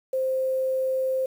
sine tone with quantisation, 523.3 Hz, C5, in tune, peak -22 dBFS, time 0.13-1.26 s, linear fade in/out 5 ms, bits 8, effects none

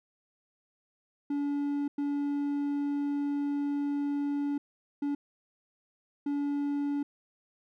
triangle tone bursts at uneven times, 286.3 Hz, D4, 44 cents flat, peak -26 dBFS, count 4, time 1.3-1.88 / 1.98-4.58 / 5.02-5.15 / 6.26-7.03 s, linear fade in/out 5 ms, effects none

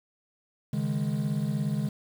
triangle chord, C# suspended second, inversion none, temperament equal, 138.59 / 155.56 / 207.7 Hz, C#3 / D#3 / G#3, 0 / 0 / 0 cents, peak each -28 dBFS, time 0.73-1.89 s, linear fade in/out 5 ms, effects tanh soft clip ceiling -16 dBFS + 8-bit

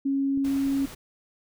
sine tone, 274.5 Hz, C#4, 17 cents flat, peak -22 dBFS, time 0.05-0.86 s, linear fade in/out 10 ms
click, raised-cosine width 3 ms, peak -30 dBFS, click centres 0.375 s
pink noise, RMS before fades -42 dBFS, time 0.44-0.95 s, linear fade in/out 10 ms
effects none

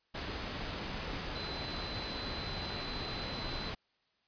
sine tone in noise, 4044 Hz, B7, 40 cents sharp, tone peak -43 dBFS, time 1.35-3.7 s, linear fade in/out 10 ms, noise pink, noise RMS -39 dBFS, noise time 0.14-3.75 s, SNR -7 dB, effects white hiss -75 dBFS RMS until 4.27 s + resampled to 11025 Hz

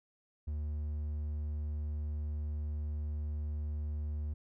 triangle tone, 75 Hz, D2, 37 cents sharp, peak -32 dBFS, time 0.47-4.34 s, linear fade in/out 10 ms, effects none

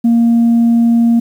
sine tone, 233.1 Hz, A#3, in tune, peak -5 dBFS, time 0.04-1.2 s, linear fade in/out 10 ms, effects tanh soft clip ceiling -5 dBFS + 7-bit

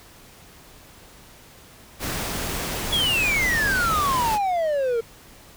pink noise, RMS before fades -28 dBFS, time 1.99-4.39 s, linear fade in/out 50 ms
triangle exponential sweep, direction down, 3410 to 448.6 Hz, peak -18 dBFS, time 2.92-5.01 s, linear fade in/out 10 ms
effects pink hiss -48 dBFS RMS until 5.56 s

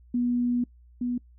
sine tone pair in turn, 243.3 / 244.7 Hz, B3 / B3, -26 / -16 cents, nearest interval unison, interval 10 cents, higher second, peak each -22 / -25 dBFS, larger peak first, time 0.14-0.64 / 1.01-1.18 s, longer first, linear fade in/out 5 ms, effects noise-tail reverb RT60 0.1 s tail -23 dB re dry + added 60 Hz sine -51 dBFS peak until 1.38 s

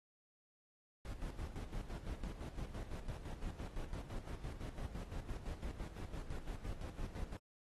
brown noise with tremolo, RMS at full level -43 dBFS, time 1.05-7.37 s, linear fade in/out 2 ms, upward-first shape square, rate 5.9 Hz, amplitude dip 60%, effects AAC 32 kbps

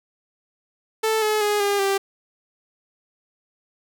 sawtooth tone with pitch steps, 440 / 427.7 / 415.8 / 404.2 / 392.9 Hz, A4 / A4 / G#4 / G#4 / G4, 0 / -49 / +2 / -47 / +4 cents, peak -15 dBFS, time 1.03-1.98 s, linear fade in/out 10 ms, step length 190 ms, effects none

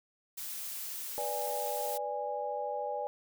blue noise, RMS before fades -40 dBFS, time 0.37-1.98 s, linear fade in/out 10 ms
sine chord, G# diminished, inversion first, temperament equal with one note detuned, 493.9 / 587.3 / 823.9 Hz, B4 / D5 / G#5, 0 / 0 / -14 cents, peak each -39 / -37 / -36 dBFS, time 1.18-3.07 s, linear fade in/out 0 ms
effects none

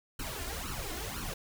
pink noise with flanger, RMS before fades -38 dBFS, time 0.19-1.34 s, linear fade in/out 5 ms, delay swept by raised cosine 0.7 to 2.9 ms, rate 2 Hz, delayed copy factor +0.8, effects none

